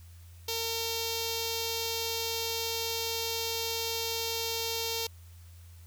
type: tone with notch filter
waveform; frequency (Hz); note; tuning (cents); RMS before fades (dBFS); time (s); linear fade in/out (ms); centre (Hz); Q
5% pulse; 456.2; A#4; -37; -33; 0.48-5.07; 5; 1600; 0.56
effects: added 85 Hz sine -48 dBFS peak until 5.86 s + white hiss -61 dBFS RMS until 5.86 s